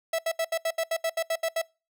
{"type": "tone bursts", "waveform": "45% pulse", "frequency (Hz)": 656, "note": "E5", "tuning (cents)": -9, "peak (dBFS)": -24, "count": 12, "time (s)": [0.13, 1.617], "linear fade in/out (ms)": 5, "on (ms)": 57, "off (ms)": 73, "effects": ["noise-tail reverb RT60 0.3 s tail -25 dB re dry"]}